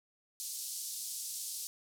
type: band-pass noise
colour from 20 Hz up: white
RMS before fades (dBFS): -41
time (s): 0.4-1.67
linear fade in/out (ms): 0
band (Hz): 4400 to 12000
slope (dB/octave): 24
effects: none